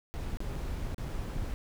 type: noise with dropouts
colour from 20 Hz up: brown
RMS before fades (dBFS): -35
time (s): 0.14-1.54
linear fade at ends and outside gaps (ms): 0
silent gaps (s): 0.371-0.404 / 0.555-0.559 / 0.945-0.981 / 1.084-1.088
effects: none